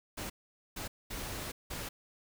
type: noise bursts at uneven times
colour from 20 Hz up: pink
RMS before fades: -40 dBFS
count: 4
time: 0.17-0.3 / 0.76-0.88 / 1.1-1.52 / 1.7-1.89 s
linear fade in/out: 10 ms
effects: none